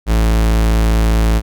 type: tone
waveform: 45% pulse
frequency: 55 Hz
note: A1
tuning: in tune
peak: -10 dBFS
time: 0.06-1.42 s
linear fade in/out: 50 ms
effects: none